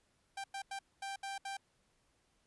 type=tone bursts at uneven times; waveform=sawtooth; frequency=787 Hz; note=G5; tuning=7 cents sharp; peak=-36 dBFS; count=6; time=0.37-0.44 / 0.54-0.62 / 0.71-0.79 / 1.02-1.16 / 1.23-1.38 / 1.45-1.57 s; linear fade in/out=5 ms; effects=pink hiss -75 dBFS RMS until 2.46 s + resampled to 24000 Hz